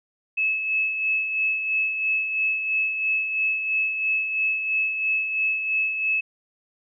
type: tone with tremolo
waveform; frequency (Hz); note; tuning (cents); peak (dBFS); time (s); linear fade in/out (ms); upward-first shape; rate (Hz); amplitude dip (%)
sine; 2595; E7; -28; -19; 0.37-6.21; 10; sine; 3; 50
effects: none